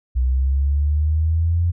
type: linear sweep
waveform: sine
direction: up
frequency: 61.74 to 87.31 Hz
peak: -15 dBFS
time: 0.15-1.72 s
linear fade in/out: 20 ms
effects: none